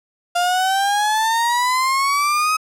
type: exponential sweep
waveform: 35% pulse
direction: up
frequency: 696 to 1274 Hz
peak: -14 dBFS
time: 0.35-2.57 s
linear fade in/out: 10 ms
effects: low-pass 12000 Hz 12 dB/octave